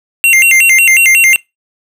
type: tone with vibrato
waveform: square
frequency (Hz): 2400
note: D7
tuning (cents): +37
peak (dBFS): -5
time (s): 0.24-1.36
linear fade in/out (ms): 0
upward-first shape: square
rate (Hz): 5.5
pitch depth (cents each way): 230
effects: noise-tail reverb RT60 0.2 s tail -23 dB re dry